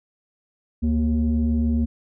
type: tone pair together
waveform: sine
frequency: 73.42 / 233.1 Hz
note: D2 / A#3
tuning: 0 / 0 cents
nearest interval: octave + minor sixth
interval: 2000 cents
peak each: -19 dBFS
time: 0.82-1.86 s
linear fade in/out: 20 ms
effects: tanh soft clip ceiling -14 dBFS